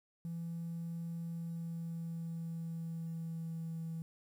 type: tone with pitch glide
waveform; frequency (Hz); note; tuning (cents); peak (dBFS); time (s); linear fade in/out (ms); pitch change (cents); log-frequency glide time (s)
triangle; 167.6 to 163.49; E3 to E3; +29 to -14; -35; 0.25-4.02; 0; -43; 1.18-3.78
effects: tanh soft clip ceiling -35 dBFS + 11-bit